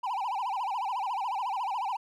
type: tone with vibrato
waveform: triangle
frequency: 880 Hz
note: A5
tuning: in tune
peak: -27 dBFS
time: 0.03-1.97 s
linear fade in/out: 10 ms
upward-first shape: sine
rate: 14 Hz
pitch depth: 250 cents each way
effects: none